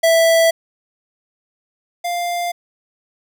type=tone pair in turn; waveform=square; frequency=659.3 / 698.5 Hz; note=E5 / F5; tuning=0 / 0 cents; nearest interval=minor second; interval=100 cents; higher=second; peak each=-11 / -20 dBFS; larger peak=first; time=0.03-0.51 / 2.04-2.52 s; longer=neither; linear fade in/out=10 ms; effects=none